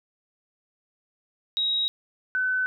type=tone pair in turn; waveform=sine; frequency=3809 / 1511.6 Hz; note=A#7 / F#6; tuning=+37 / +37 cents; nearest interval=octave + major third; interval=1600 cents; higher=first; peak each=-22 dBFS; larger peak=neither; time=1.57-1.88 / 2.35-2.66 s; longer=neither; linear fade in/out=0 ms; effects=none